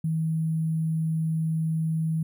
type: tone with sample-and-hold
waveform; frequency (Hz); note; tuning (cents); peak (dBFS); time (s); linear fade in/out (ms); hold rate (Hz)
sine; 160.3; E3; -48; -23; 0.04-2.23; 5; 11025
effects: none